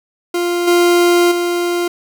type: tone with level steps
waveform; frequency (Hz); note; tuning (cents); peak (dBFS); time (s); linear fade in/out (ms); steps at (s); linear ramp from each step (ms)
40% pulse; 349.2; F4; 0; -14 / -8 / -14; 0.34-1.88; 5; 0.67 / 1.31; 10
effects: none

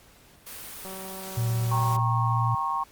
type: noise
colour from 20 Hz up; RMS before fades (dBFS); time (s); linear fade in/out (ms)
white; -40; 0.46-1.97; 10
type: click train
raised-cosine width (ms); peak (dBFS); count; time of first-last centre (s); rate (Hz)
1; -28; 217; 0.85-1.987; 190
type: tone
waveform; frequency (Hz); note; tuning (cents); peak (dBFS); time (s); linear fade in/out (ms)
sine; 116.54; A#2; 0; -23; 1.37-2.55; 5
type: chord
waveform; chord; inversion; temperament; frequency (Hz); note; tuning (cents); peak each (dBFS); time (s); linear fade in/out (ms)
sine; G diminished; none; equal with one note detuned; 784 / 932.3 / 1089.7; G5 / Bb5 / Db6; 0 / 0 / -30; -33 / -30 / -27; 1.71-2.84; 10
effects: pink hiss -55 dBFS RMS until 2.91 s + Opus 48 kbps

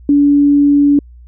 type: tone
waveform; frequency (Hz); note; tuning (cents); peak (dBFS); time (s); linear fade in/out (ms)
sine; 286.7; D4; -42; -6; 0.09-0.99; 2
effects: added 60 Hz sine -35 dBFS peak until 1.27 s

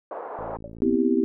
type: band-pass noise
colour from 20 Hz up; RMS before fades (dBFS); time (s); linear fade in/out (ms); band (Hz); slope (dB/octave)
pink; -34; 0.11-0.57; 2; 470 to 1000; 24
type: click train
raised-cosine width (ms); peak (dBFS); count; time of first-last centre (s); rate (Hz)
3; -29; 32; 0.39-0.948; 55.6
type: tone with exponential decay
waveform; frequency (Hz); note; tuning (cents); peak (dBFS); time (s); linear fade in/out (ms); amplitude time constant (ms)
sine; 574; D5; -40; -30; 0.64-0.74; 2; 21
type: chord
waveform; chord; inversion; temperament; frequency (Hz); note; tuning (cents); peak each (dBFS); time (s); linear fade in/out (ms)
sine; C major seventh; third; just; 245.3 / 261.6 / 327 / 392.4; B3 / C4 / E4 / G4; -12 / 0 / -14 / +2; -24; 0.82-1.24; 0
effects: none

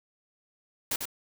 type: noise with echo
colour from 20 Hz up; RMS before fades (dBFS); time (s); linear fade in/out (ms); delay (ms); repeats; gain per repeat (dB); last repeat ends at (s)
white; -29; 0.91-0.96; 5; 95; 1; -5; 1.055
effects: none

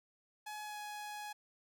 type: tone with pitch glide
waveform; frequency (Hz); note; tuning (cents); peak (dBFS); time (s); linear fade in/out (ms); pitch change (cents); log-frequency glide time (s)
sawtooth; 845 to 836.7; G#5 to G#5; +30 to +13; -39; 0.46-1.33; 10; -17; 0.64-0.78
effects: none

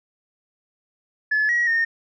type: tone with pitch steps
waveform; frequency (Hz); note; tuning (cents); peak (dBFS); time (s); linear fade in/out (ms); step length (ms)
sine; 1719 / 1908 / 1834; A6 / A#6 / A#6; -41 / +40 / -29; -16; 1.31-1.85; 10; 180
effects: tanh soft clip ceiling -14 dBFS

